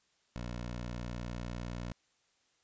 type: tone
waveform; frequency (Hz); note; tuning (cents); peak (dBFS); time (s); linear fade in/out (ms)
15% pulse; 59.8; A#1; +45; -32; 0.36-1.92; 0
effects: white hiss -73 dBFS RMS until 2.63 s + resampled to 16000 Hz